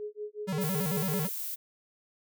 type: tone with tremolo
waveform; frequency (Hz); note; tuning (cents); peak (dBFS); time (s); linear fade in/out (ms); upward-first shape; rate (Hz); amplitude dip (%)
sine; 420; G#4; +19; -33; 0-1.29; 0; sine; 5.4; 100
type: tone with vibrato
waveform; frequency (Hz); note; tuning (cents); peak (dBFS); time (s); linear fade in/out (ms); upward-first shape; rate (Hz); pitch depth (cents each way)
square; 171; F3; -36; -30; 0.47-1.28; 20; square; 9; 190
type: noise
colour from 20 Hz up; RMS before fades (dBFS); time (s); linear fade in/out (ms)
violet; -36; 0.6-1.56; 20
effects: none